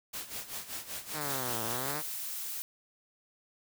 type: noise with tremolo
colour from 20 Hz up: white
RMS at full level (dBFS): -38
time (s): 0.13-1.92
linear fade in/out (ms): 10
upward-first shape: sine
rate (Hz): 5.2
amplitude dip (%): 75
type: exponential two-way sweep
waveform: 5% pulse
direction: down then up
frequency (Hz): 159.2 to 110 to 159.2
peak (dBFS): -24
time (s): 1.12-2.03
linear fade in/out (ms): 50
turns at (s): 1.63
type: noise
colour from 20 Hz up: blue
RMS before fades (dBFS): -38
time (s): 1.21-2.62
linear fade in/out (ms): 0
effects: none